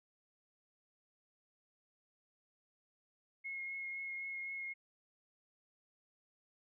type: tone with vibrato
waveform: sine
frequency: 2161 Hz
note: C#7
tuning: 45 cents flat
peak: -40 dBFS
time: 3.44-4.74 s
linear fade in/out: 20 ms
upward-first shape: triangle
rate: 3.9 Hz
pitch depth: 15 cents each way
effects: none